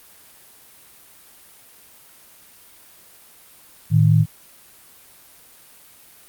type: tone pair together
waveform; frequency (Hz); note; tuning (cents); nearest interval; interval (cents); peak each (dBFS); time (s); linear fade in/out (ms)
sine; 110 / 155.56; A2 / D#3; 0 / 0; tritone; 600; -14; 3.9-4.26; 50
effects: white hiss -48 dBFS RMS until 6.28 s + Opus 32 kbps